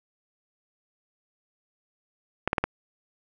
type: clicks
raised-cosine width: 0.5 ms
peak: -8 dBFS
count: 4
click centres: 2.476 / 2.531 / 2.582 / 2.64 s
effects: none